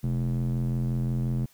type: tone with band-pass filter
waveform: square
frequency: 42.83 Hz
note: F1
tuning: 33 cents flat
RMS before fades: -27 dBFS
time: 0.03-1.46 s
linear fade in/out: 10 ms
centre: 160 Hz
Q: 3.4
effects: white hiss -60 dBFS RMS until 1.53 s